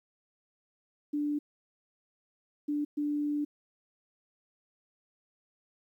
sine tone bursts at uneven times, 293.9 Hz, D4, 1 cent sharp, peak -28 dBFS, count 3, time 1.13-1.39 / 2.68-2.85 / 2.97-3.45 s, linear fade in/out 10 ms, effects 11-bit

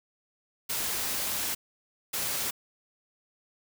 white noise bursts at uneven times, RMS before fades -31 dBFS, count 2, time 0.69-1.55 / 2.13-2.51 s, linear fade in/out 10 ms, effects none

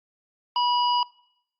harmonic tone, 975 Hz, B5, 23 cents flat, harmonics 1 / 3 / 5, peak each -21 / -28 / -32 dBFS, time 0.56-1.03 s, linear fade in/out 2 ms, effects noise-tail reverb RT60 0.8 s tail -24 dB re dry + Opus 48 kbps

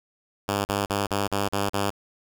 5% pulse tone bursts, 100.5 Hz, G2, 44 cents sharp, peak -12 dBFS, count 7, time 0.48-1.904 s, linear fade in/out 5 ms, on 170 ms, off 39 ms, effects none

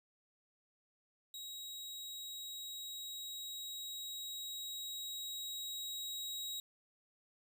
sawtooth tone with level ramp, 3820 Hz, A#7, 42 cents sharp, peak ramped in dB -42 to -37 dBFS, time 1.34-6.6 s, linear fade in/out 2 ms, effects none

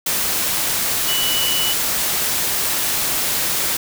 sine tone in noise, 2956 Hz, F#7, 2 cents flat, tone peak -20 dBFS, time 1.08-1.73 s, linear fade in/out 5 ms, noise white, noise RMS -20 dBFS, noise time 0.06-3.77 s, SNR -3 dB, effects none

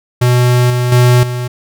square tone with level steps, 123.47 Hz, B2, in tune, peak -8 / -12 / -6 / -17 dBFS, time 0.21-1.48 s, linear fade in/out 10 ms, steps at 0.7 / 0.92 / 1.23 s, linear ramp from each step 2 ms, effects none

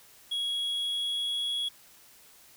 triangle tone with pitch glide, 3322 to 3343 Hz, G#7 to G#7, 0 to +11 cents, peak -27 dBFS, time 0.31-1.69 s, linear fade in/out 10 ms, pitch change +11 cents, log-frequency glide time 0.49-1.52 s, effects white hiss -56 dBFS RMS until 2.56 s

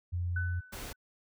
sine tone, 88 Hz, F2, 14 cents sharp, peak -30 dBFS, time 0.12-0.61 s, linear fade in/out 20 ms
sine tone with exponential decay, 1500 Hz, F#6, 23 cents sharp, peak -32 dBFS, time 0.36-0.96 s, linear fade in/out 5 ms, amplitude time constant 130 ms
pink noise, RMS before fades -42 dBFS, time 0.72-0.93 s, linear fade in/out 10 ms
effects none

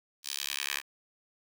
10% pulse tone with high-pass filter sweep, 70.2 Hz, C#2, 22 cents sharp, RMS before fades -35 dBFS, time 0.23-0.82 s, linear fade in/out 50 ms, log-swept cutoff 4500 to 1900 Hz, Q 1.3, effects none

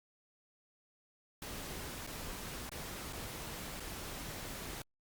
pink noise with dropouts, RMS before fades -44 dBFS, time 1.42-4.82 s, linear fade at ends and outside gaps 2 ms, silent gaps 2.066-2.073 / 2.693-2.717 / 3.127-3.131 / 3.799-3.803 s, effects Opus 48 kbps

